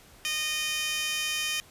15% pulse tone with high-pass filter, 615 Hz, D#5, 20 cents flat, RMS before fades -30 dBFS, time 0.25-1.6 s, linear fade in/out 0 ms, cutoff 3100 Hz, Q 1.9, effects pink hiss -54 dBFS RMS until 1.7 s + resampled to 32000 Hz

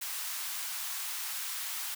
white high-pass noise, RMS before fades -37 dBFS, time 0.01-1.95 s, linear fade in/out 10 ms, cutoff 860 Hz, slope 24 dB/octave, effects none

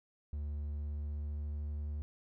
triangle tone with pitch glide, 73.42 to 74.14 Hz, D2 to D2, 0 to +17 cents, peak -34 dBFS, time 0.33-2.02 s, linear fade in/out 0 ms, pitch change +17 cents, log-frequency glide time 0.5-1.91 s, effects none

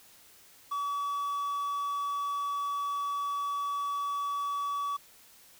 triangle tone with quantisation, 1140 Hz, C#6, 48 cents sharp, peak -28 dBFS, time 0.71-4.97 s, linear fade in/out 10 ms, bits 9, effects white hiss -57 dBFS RMS until 5.59 s

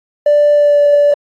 triangle tone with pitch glide, 587.3 to 580.2 Hz, D5 to D5, 0 to -21 cents, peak -3 dBFS, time 0.26-1.14 s, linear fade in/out 5 ms, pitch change -21 cents, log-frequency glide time 0.53-0.8 s, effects tanh soft clip ceiling -3 dBFS + AAC 48 kbps

